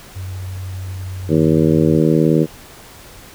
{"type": "tone", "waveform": "sine", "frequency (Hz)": 93.5, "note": "F#2", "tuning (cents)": 19, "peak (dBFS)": -24, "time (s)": [0.15, 2], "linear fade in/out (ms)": 20}
{"type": "harmonic tone", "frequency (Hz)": 79.1, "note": "D#2", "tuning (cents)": 29, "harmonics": [2, 3, 4, 5, 6, 7], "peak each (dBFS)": [-15, -18, -16, -19, -20, -25], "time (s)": [1.28, 2.47], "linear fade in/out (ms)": 50}
{"effects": ["pink hiss -40 dBFS RMS until 3.34 s"]}